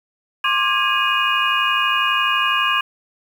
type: tone cluster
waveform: sine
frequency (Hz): 1065 / 1177 / 1642 / 2487 / 2863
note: C6 / D6 / G#6 / D#7 / F7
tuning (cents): +30 / +3 / -20 / -1 / +42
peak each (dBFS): -22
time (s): 0.44-2.81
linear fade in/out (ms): 5
effects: 7-bit